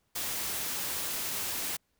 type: noise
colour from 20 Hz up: white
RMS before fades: -34 dBFS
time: 0.15-1.77 s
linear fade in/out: 10 ms
effects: pink hiss -75 dBFS RMS until 1.99 s